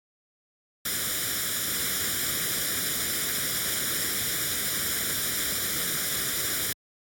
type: noise with comb filter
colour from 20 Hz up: white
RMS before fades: -28 dBFS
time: 0.85-6.73 s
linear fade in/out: 5 ms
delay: 0.56 ms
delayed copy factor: +0.75
effects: high-pass 60 Hz 12 dB/octave + AAC 64 kbps